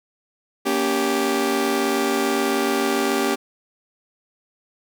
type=chord; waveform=sawtooth; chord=G diminished; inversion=first; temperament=just; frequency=235.2 / 282.2 / 392 Hz; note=Bb3 / Db4 / G4; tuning=+16 / +31 / 0 cents; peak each=-22 / -20 / -18 dBFS; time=0.65-3.36 s; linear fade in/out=20 ms; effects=none